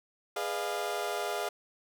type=chord; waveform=30% pulse; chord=F half-diminished seventh; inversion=first; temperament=equal with one note detuned; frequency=415.3 / 493.9 / 606.3 / 698.5 Hz; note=Ab4 / Cb5 / Eb5 / F5; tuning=0 / 0 / -45 / 0 cents; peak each=-34 / -38 / -35 / -33 dBFS; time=0.36-1.49 s; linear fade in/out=5 ms; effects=none